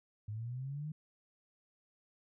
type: linear sweep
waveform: sine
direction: up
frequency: 102.7 to 156.6 Hz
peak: -38 dBFS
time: 0.28-0.92 s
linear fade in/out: 5 ms
effects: none